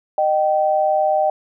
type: tone pair together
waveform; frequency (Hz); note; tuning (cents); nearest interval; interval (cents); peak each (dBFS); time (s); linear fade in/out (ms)
sine; 614 / 773.6; D#5 / G5; -23 / -23; major third; 400; -17; 0.18-1.3; 2
effects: none